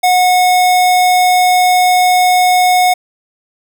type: tone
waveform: square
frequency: 729 Hz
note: F#5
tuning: 26 cents flat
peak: -8 dBFS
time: 0.03-2.94 s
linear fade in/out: 10 ms
effects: none